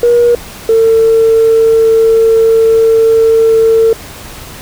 sine tone pair in turn, 477.1 / 450.3 Hz, A#4 / A4, +40 / +40 cents, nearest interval minor second, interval 100 cents, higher first, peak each -3 dBFS, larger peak neither, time 0.03-0.35 / 0.69-3.93 s, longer second, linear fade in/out 2 ms, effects tanh soft clip ceiling 0 dBFS + pink hiss -29 dBFS RMS until 4.61 s

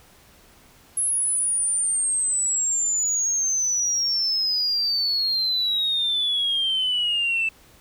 sine exponential sweep, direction down, 10810 to 2638 Hz, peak -19 dBFS, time 0.97-7.49 s, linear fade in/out 5 ms, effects tanh soft clip ceiling -16 dBFS + pink hiss -53 dBFS RMS until 7.8 s

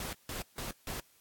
pink noise bursts, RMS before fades -39 dBFS, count 4, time 0-1 s, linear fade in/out 2 ms, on 130 ms, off 160 ms, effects white hiss -65 dBFS RMS until 1.2 s + AAC 64 kbps

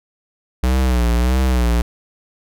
square tone with vibrato, 61.74 Hz, B1, in tune, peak -14 dBFS, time 0.63-1.82 s, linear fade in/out 5 ms, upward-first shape sine, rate 1.6 Hz, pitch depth 95 cents each way, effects none

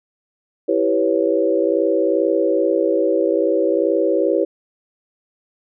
sine chord, C# half-diminished seventh, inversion first, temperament equal, 329.6 / 392 / 493.9 / 554.4 Hz, E4 / G4 / B4 / C#5, 0 / 0 / 0 / 0 cents, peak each -20 dBFS, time 0.68-4.45 s, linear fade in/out 10 ms, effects none

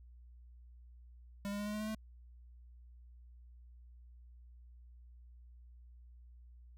square tone with pitch steps, 201 / 203.7 / 206.4 / 209.2 / 212 / 214.8 / 217.7 Hz, G3 / G#3 / G#3 / G#3 / G#3 / A3 / A3, +44 / -33 / -10 / +13 / +36 / -41 / -18 cents, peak -38 dBFS, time 1.45-1.947 s, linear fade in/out 0 ms, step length 71 ms, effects added 60 Hz sine -54 dBFS peak until 6.77 s

